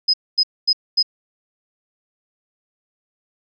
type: tone bursts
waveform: sine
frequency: 5040 Hz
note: D#8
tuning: 21 cents sharp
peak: -12 dBFS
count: 4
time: 0.08-1.028 s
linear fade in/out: 10 ms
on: 57 ms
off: 240 ms
effects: none